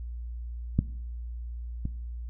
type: clicks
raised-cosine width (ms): 5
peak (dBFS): -9 / -19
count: 2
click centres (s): 0.79 / 1.854
effects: noise-tail reverb RT60 0.7 s tail -19 dB re dry + added 59 Hz sine -34 dBFS peak until 2.29 s